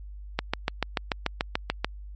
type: click train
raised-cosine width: 0.3 ms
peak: -8 dBFS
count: 11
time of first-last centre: 0.39-1.846 s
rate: 6.87 Hz
effects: added 50 Hz sine -38 dBFS peak until 2.15 s + MP3 32 kbps